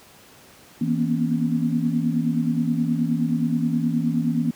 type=tone cluster; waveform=sine; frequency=162.8 / 235.7 / 245.2 / 274.6 Hz; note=E3 / A#3 / B3 / C#4; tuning=-21 / +19 / -12 / -16 cents; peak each=-24 / -23 / -25 / -29 dBFS; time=0.81-4.51 s; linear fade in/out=5 ms; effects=pink hiss -49 dBFS RMS until 4.55 s + high-pass 100 Hz 12 dB/octave